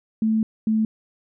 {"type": "tone pair in turn", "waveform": "sine", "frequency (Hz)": [220, 218.9], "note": ["A3", "A3"], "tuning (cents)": [0, -9], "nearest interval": "unison", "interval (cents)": 9, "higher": "first", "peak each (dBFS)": -17, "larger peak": "neither", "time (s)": [[0.22, 0.43], [0.67, 0.85]], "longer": "first", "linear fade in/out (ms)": 2, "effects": []}